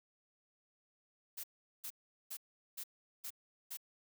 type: noise bursts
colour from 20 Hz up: blue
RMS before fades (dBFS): -44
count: 6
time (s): 1.37-3.772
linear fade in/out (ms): 10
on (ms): 67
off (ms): 400
effects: none